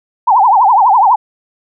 sine tone with vibrato, 880 Hz, A5, in tune, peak -5 dBFS, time 0.27-1.16 s, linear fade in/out 10 ms, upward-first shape triangle, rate 12 Hz, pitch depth 290 cents each way, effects none

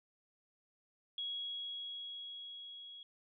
sine tone with level ramp, 3322 Hz, G#7, in tune, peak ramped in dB -37 to -49 dBFS, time 1.18-3.03 s, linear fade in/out 2 ms, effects none

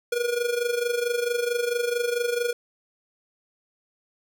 square tone with amplitude modulation, 479.8 Hz, A#4, 50 cents sharp, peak -21 dBFS, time 0.12-2.53 s, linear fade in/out 5 ms, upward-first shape sine, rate 24.5 Hz, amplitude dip 70%, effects none

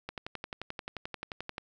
click train, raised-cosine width 0.3 ms, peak -21 dBFS, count 18, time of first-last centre 0.09-1.581 s, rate 11.4 Hz, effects none

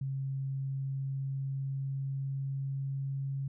sine tone with pitch glide, 135.4 to 136.82 Hz, C#3 to C#3, -40 to -22 cents, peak -32 dBFS, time 0.01-3.48 s, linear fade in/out 5 ms, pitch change +18 cents, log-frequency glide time 0.37-3.3 s, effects none

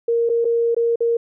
sine tone with dropouts, 466.2 Hz, A#4, in tune, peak -15 dBFS, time 0.08-1.17 s, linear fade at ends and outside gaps 5 ms, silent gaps 0.292-0.297 / 0.446-0.451 / 0.747-0.765 / 0.958-1.005 s, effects none

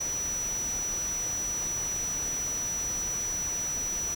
sine tone in noise, 5890 Hz, F#8, 9 cents flat, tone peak -29 dBFS, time 0-4.15 s, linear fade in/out 10 ms, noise pink, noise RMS -40 dBFS, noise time 0-4.15 s, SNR +8 dB, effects none

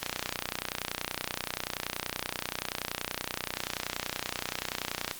click train, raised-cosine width 0.2 ms, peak -12 dBFS, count 156, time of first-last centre 0.03-5.112 s, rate 30.5 Hz, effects white hiss -44 dBFS RMS until 5.19 s + Opus 48 kbps

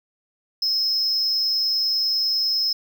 triangle tone with amplitude modulation, 5170 Hz, E8, 34 cents flat, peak -15 dBFS, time 0.62-2.73 s, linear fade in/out 5 ms, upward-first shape sine, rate 250 Hz, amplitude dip 65%, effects none

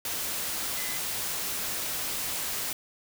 sine tone in noise, 2027 Hz, B6, 45 cents sharp, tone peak -40 dBFS, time 0.77-0.98 s, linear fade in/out 2 ms, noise white, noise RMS -32 dBFS, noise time 0.05-2.73 s, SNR -11 dB, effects none

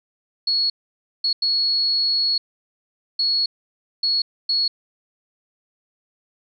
sine tone bursts at uneven times, 4350 Hz, C#8, 33 cents flat, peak -17 dBFS, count 6, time 0.47-0.7 / 1.24-1.33 / 1.42-2.38 / 3.19-3.46 / 4.03-4.22 / 4.49-4.68 s, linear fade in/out 5 ms, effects none

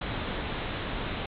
pink low-pass noise, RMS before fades -33 dBFS, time 0.01-1.26 s, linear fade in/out 5 ms, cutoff 3900 Hz, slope 96 dB/octave, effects MP3 96 kbps

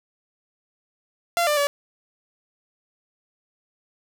sawtooth tone with pitch steps, 687 / 594 / 572 Hz, F5 / D5 / D5, -29 / +20 / -46 cents, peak -15 dBFS, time 1.37-1.67 s, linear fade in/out 0 ms, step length 100 ms, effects none

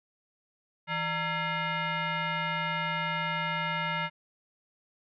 sine tone with frequency modulation, 596 Hz, D5, 25 cents sharp, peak -28 dBFS, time 0.87-4.1 s, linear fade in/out 50 ms, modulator 759 Hz, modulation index 2.9, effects none

